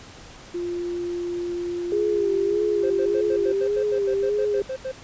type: tone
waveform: sine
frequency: 349.2 Hz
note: F4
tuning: in tune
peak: -25 dBFS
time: 0.54-3.53 s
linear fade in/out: 10 ms
type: tone with vibrato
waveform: sine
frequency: 406.4 Hz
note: G#4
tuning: 38 cents flat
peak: -20 dBFS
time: 1.92-4.62 s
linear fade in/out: 2 ms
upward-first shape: sine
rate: 1.7 Hz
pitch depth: 58 cents each way
type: tone bursts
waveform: triangle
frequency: 523.3 Hz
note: C5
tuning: in tune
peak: -24 dBFS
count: 14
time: 2.83-4.919 s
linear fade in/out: 10 ms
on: 74 ms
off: 81 ms
effects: pink hiss -44 dBFS RMS until 5.03 s + resampled to 16000 Hz